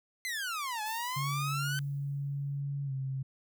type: exponential two-way sweep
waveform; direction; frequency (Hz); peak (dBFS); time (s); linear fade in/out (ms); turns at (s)
sawtooth; down then up; 2093 to 840 to 1543; -30; 0.25-1.79; 0; 0.82
type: noise with exponential decay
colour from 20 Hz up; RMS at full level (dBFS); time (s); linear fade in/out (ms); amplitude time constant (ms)
violet; -43; 0.86-2.61; 5; 380
type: tone with pitch glide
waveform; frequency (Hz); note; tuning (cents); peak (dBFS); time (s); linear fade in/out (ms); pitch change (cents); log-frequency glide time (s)
sine; 140.9 to 133.76; C#3 to C3; +29 to +39; -32; 1.16-3.23; 10; -90; 2.85-2.92
effects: none